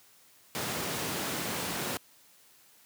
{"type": "high-pass noise", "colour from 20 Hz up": "pink", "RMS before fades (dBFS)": -34, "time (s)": [0.55, 1.97], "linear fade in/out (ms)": 0, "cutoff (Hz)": 130, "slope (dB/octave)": 12, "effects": ["white hiss -60 dBFS RMS until 2.85 s", "high-pass 80 Hz 12 dB/octave"]}